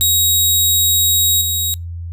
10% pulse tone with level steps, 3800 Hz, A#7, 33 cents sharp, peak -4 / -9 dBFS, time 0.01-1.74 s, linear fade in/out 0 ms, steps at 1.41 s, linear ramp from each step 5 ms, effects noise-tail reverb RT60 0.2 s tail -25 dB re dry + added 85 Hz sine -24 dBFS peak until 2.12 s

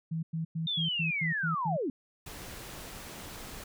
sine tone bursts, 162.4 Hz, E3, 26 cents flat, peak -30 dBFS, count 8, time 0.11-1.77 s, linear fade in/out 10 ms, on 120 ms, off 100 ms
sine linear sweep, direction down, 3647 to 232.4 Hz, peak -29 dBFS, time 0.67-1.9 s, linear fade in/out 2 ms
pink noise, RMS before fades -44 dBFS, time 2.26-3.64 s, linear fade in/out 5 ms
effects none

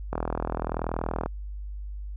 click train, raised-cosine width 1 ms, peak -14 dBFS, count 47, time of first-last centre 0.13-1.26 s, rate 40.7 Hz, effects added 50 Hz sine -33 dBFS peak until 2.16 s

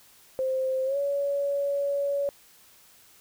sine tone with pitch glide, 523.3 to 564.1 Hz, C5 to C#5, 0 to +30 cents, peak -24 dBFS, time 0.39-2.29 s, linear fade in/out 0 ms, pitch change +130 cents, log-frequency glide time 0.85-0.97 s, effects white hiss -56 dBFS RMS until 3.2 s

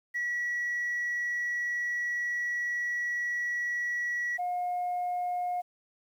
sine tone pair in turn, 1933 / 715.7 Hz, B6 / F5, -38 / +42 cents, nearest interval octave + perfect fourth, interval 1720 cents, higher first, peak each -27 dBFS, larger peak neither, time 0.14-4.38 / 4.38-5.62 s, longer first, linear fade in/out 20 ms, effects tanh soft clip ceiling -26 dBFS + 10-bit

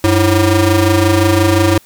30% pulse ring-modulated tone, 214.3 Hz, A3, 45 cents flat, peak -3 dBFS, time 0.04-1.78 s, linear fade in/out 2 ms, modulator 120 Hz, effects white hiss -46 dBFS RMS until 1.85 s

